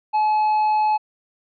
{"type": "tone", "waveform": "triangle", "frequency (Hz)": 855, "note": "A5", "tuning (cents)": -50, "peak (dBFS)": -14, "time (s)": [0.13, 0.98], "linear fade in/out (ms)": 20, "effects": ["resampled to 11025 Hz"]}